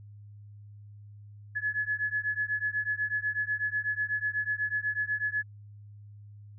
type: beating tone pair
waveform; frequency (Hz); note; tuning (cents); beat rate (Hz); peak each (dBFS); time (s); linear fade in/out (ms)
sine; 1700 / 1708.1; G#6 / G#6; +40 / +48; 8.1; -31; 1.55-5.43; 20
effects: added 103 Hz sine -46 dBFS peak until 6.58 s